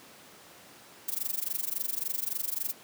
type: noise with amplitude modulation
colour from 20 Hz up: violet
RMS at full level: -29 dBFS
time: 1.08-2.73 s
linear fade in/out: 5 ms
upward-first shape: sine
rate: 23.6 Hz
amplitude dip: 95%
effects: pink hiss -52 dBFS RMS until 2.83 s + high-pass 200 Hz 12 dB/octave